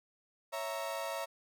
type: chord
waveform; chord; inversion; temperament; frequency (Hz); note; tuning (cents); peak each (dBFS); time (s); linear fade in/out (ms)
35% pulse; A# diminished; first; equal; 554.4 / 659.3 / 932.3; C#5 / E5 / A#5; 0 / 0 / 0; -39 / -38 / -40; 0.52-1.26; 20
effects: none